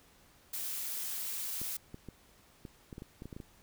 blue noise, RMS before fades -38 dBFS, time 0.53-1.77 s, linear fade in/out 5 ms
clicks, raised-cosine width 3 ms, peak -31 dBFS, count 12, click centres 1.616 / 1.944 / 2.087 / 2.652 / 2.928 / 2.981 / 3.021 / 3.221 / 3.256 / 3.328 / 3.365 / 3.402 s
effects pink hiss -63 dBFS RMS until 3.62 s

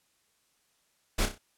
pink noise with echo, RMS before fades -27 dBFS, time 1.18-1.26 s, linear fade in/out 10 ms, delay 31 ms, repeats 4, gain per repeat -7 dB, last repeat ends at 1.384 s, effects white hiss -71 dBFS RMS until 1.57 s + low-pass 11000 Hz 12 dB/octave

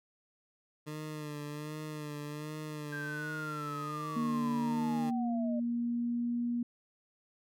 20% pulse tone with vibrato, 150.6 Hz, D3, 44 cents sharp, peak -34 dBFS, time 0.86-5.11 s, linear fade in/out 20 ms, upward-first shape sine, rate 1.3 Hz, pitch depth 41 cents each way
sine linear sweep, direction down, 1597 to 593 Hz, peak -38 dBFS, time 2.92-5.6 s, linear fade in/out 10 ms
sine tone with pitch glide, 236.1 to 239 Hz, A#3 to A#3, +22 to +43 cents, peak -30 dBFS, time 4.16-6.63 s, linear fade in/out 5 ms, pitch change +21 cents, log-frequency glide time 5.42-6.44 s
effects none

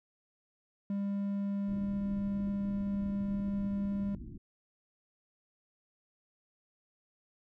triangle tone, 199.9 Hz, G3, 34 cents sharp, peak -29 dBFS, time 0.9-4.15 s, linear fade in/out 2 ms
pink low-pass noise, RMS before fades -45 dBFS, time 1.68-4.38 s, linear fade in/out 5 ms, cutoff 350 Hz, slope 96 dB/octave
effects none

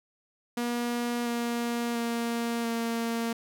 sawtooth tone with pitch steps, 239.5 / 236.6 / 233.8 / 230.9 Hz, A#3 / A#3 / A#3 / A#3, +47 / +26 / +5 / -16 cents, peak -24 dBFS, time 0.57-3.33 s, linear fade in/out 5 ms, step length 690 ms, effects none

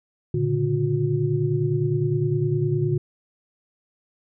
sine tone cluster, 116.2 / 135.9 / 145.9 / 360.1 Hz, A#2 / C#3 / D3 / F#4, -5 / -34 / -11 / -47 cents, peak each -25 / -30 / -23 / -25 dBFS, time 0.34-2.98 s, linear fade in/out 5 ms, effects none

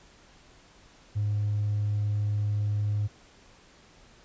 sine tone with hard clipping, 103.83 Hz, G#2, in tune, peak -25 dBFS, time 1.15-3.08 s, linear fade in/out 20 ms, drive 1 dB, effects pink hiss -56 dBFS RMS until 4.24 s + resampled to 16000 Hz

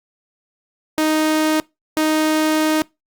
sawtooth tone pair in turn, 311.1 / 311.1 Hz, D#4 / D#4, 0 / 0 cents, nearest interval unison, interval 0 cents, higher neither, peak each -11 / -11 dBFS, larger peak neither, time 0.98-1.6 / 1.97-2.82 s, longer second, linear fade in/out 0 ms, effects noise-tail reverb RT60 0.2 s tail -23 dB re dry + Opus 48 kbps

